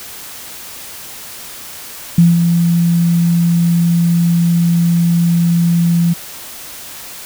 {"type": "tone with ADSR envelope", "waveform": "sine", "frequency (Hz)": 170.3, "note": "F3", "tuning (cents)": -43, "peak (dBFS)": -3, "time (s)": [2.18, 6.14], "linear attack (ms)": 4, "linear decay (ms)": 180, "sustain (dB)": -6, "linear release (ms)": 16, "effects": ["white hiss -31 dBFS RMS until 7.25 s"]}